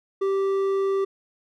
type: tone with hard clipping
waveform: sine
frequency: 390 Hz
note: G4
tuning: 9 cents flat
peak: -22 dBFS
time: 0.21-1.05 s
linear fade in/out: 10 ms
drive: 6 dB
effects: none